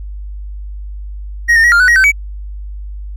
triangle tone with pitch steps, 1883 / 1820 / 1908 / 1400 / 1491 / 1894 / 1538 / 2273 Hz, A#6 / A#6 / A#6 / F6 / F#6 / A#6 / G6 / C#7, +17 / -42 / +40 / +4 / +13 / +27 / -33 / +43 cents, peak -4 dBFS, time 1.48-2.12 s, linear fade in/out 20 ms, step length 80 ms, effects added 50 Hz sine -23 dBFS peak until 3.16 s

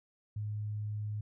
sine tone, 105.4 Hz, G#2, 26 cents sharp, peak -34 dBFS, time 0.36-1.21 s, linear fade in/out 5 ms, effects none

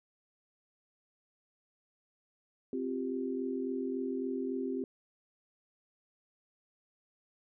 sine chord, C suspended fourth, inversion none, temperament just, 261.6 / 348.8 / 392.4 Hz, C4 / F4 / G4, 0 / -2 / +2 cents, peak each -35 / -40 / -37 dBFS, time 2.73-4.84 s, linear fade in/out 2 ms, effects none

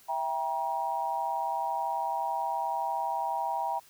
sine chord, E diminished, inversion none, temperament just, 659.3 / 791.1 / 949.3 Hz, E5 / G5 / Bb5, 0 / +16 / +31 cents, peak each -37 / -32 / -31 dBFS, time 0.08-3.8 s, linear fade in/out 20 ms, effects white hiss -58 dBFS RMS until 3.89 s

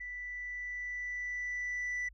sine tone with level ramp, 1975.5 Hz, B6, in tune, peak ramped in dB -39 to -30 dBFS, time 0-2.09 s, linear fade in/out 10 ms, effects tanh soft clip ceiling -32 dBFS + added 50 Hz sine -54 dBFS peak until 2.13 s

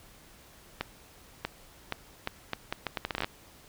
accelerating click train, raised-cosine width 0.3 ms, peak -14 dBFS, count 16, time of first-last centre 0.81-3.245 s, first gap 640 ms, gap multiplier 0.74, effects pink hiss -55 dBFS RMS until 3.68 s

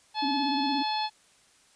harmonic tone, 860 Hz, A5, 40 cents flat, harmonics 1 / 2 / 3 / 4 / 5 / 6, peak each -28 / -42 / -39 / -37 / -34 / -46 dBFS, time 0.14-1.1 s, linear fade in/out 50 ms
sine tone with vibrato, 277.2 Hz, C#4, in tune, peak -28 dBFS, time 0.22-0.83 s, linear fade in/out 10 ms, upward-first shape square, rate 17 Hz, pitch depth 67 cents each way
effects white hiss -61 dBFS RMS until 1.75 s + resampled to 22050 Hz

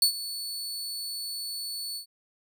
sawtooth tone with ADSR envelope, 4444 Hz, C#8, 4 cents sharp, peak -14 dBFS, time 0.02-2.06 s, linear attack 3 ms, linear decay 94 ms, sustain -16 dB, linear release 100 ms, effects none

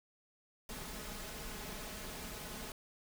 pink noise with comb filter, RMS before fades -45 dBFS, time 0.69-2.72 s, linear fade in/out 2 ms, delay 4.7 ms, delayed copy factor +0.55, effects none

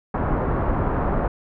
pink low-pass noise, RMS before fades -22 dBFS, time 0.14-1.28 s, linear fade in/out 5 ms, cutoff 1300 Hz, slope 24 dB/octave, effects none

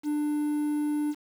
triangle tone with quantisation, 297.2 Hz, D4, 21 cents sharp, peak -23 dBFS, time 0.03-1.15 s, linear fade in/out 50 ms, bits 8, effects none

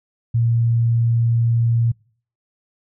sine tone, 116.54 Hz, A#2, in tune, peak -14 dBFS, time 0.34-1.92 s, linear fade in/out 10 ms, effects noise-tail reverb RT60 0.5 s tail -26 dB re dry

